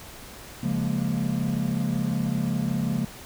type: chord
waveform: triangle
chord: Bb minor seventh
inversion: first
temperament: equal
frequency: 138.59 / 174.61 / 207.7 / 233.1 Hz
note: Db3 / F3 / Ab3 / Bb3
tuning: 0 / 0 / 0 / 0 cents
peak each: -27 dBFS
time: 0.63-3.05 s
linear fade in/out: 5 ms
effects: pink hiss -43 dBFS RMS until 3.25 s